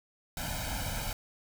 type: noise with comb filter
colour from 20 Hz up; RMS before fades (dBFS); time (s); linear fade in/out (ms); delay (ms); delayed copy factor
pink; -35; 0.37-1.13; 2; 1.3; +0.95
effects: none